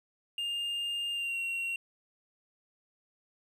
triangle tone with pitch glide, 2812 to 2743 Hz, F7 to F7, +11 to -32 cents, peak -30 dBFS, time 0.38-1.76 s, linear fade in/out 2 ms, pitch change -43 cents, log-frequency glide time 1.12-1.38 s, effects none

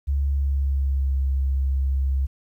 sine tone with pitch glide, 69.8 to 67.34 Hz, C#2 to C#2, +13 to -50 cents, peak -19 dBFS, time 0.07-2.27 s, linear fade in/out 20 ms, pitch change -63 cents, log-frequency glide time 0.27-1.2 s, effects 10-bit

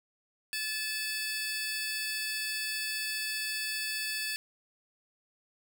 sawtooth tone cluster, 1733 / 2607 / 4541 Hz, A6 / E7 / C#8, -27 / -20 / +41 cents, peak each -34 / -33 / -34 dBFS, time 0.53-4.36 s, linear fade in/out 0 ms, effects 11-bit

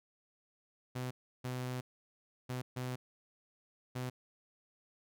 sawtooth tone bursts at uneven times, 126.4 Hz, B2, 41 cents sharp, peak -33 dBFS, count 5, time 0.95-1.11 / 1.44-1.81 / 2.49-2.62 / 2.76-2.96 / 3.95-4.1 s, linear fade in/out 10 ms, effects none

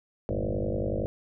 sine tone with frequency modulation, 220 Hz, A3, in tune, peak -26 dBFS, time 0.29-1.06 s, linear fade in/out 0 ms, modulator 50.7 Hz, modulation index 7.3, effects none

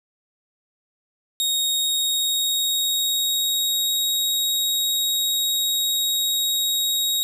sawtooth tone with pitch glide, 3750 to 3783 Hz, A#7 to A#7, +10 to +25 cents, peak -17 dBFS, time 1.4-7.23 s, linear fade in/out 0 ms, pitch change +15 cents, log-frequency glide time 1.8-3.98 s, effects none

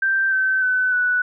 sine tone with pitch steps, 1568 / 1538.4 / 1509.3 / 1480.9 Hz, G6 / G6 / F#6 / F#6, 0 / -33 / +34 / +1 cents, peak -16 dBFS, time 0.02-1.22 s, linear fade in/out 5 ms, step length 300 ms, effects none

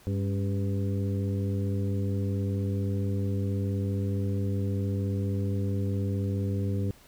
harmonic tone with a mistuned harmonic, 99.2 Hz, G2, 21 cents sharp, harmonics 1 / 2 / 3 / 4 / 5, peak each -27 / -33 / -37 / -39 / -41 dBFS, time 0.07-6.91 s, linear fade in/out 0 ms, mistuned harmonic 3, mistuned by -88 cents, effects pink hiss -56 dBFS RMS until 7.07 s

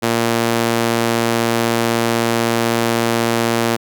sawtooth tone with high-pass filter, 116.1 Hz, A#2, 7 cents flat, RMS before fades -17 dBFS, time 0.02-3.77 s, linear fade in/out 20 ms, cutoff 260 Hz, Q 0.78, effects none

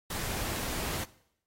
pink noise, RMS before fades -35 dBFS, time 0.1-1.04 s, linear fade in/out 5 ms, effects noise-tail reverb RT60 0.7 s tail -19 dB re dry + AAC 48 kbps

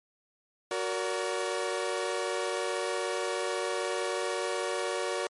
sawtooth chord, Gb augmented, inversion none, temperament equal with one note detuned, 370 / 466.2 / 572.6 Hz, Gb4 / Bb4 / D5, 0 / 0 / -44 cents, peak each -30 dBFS, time 0.71-5.27 s, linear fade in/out 2 ms, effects MP3 48 kbps

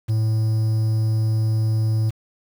triangle tone with quantisation, 110 Hz, A2, in tune, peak -15 dBFS, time 0.08-2.11 s, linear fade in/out 20 ms, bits 7, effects none

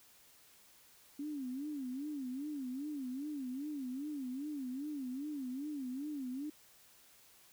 sine tone with vibrato, 275.3 Hz, C#4, 12 cents flat, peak -38 dBFS, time 1.19-6.5 s, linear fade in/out 5 ms, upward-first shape sine, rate 2.5 Hz, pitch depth 170 cents each way, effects white hiss -63 dBFS RMS until 7.52 s

